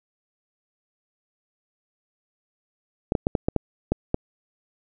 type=clicks; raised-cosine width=2 ms; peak=-7 dBFS; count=8; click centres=3.121 / 3.152 / 3.269 / 3.352 / 3.485 / 3.563 / 3.92 / 4.144 s; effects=none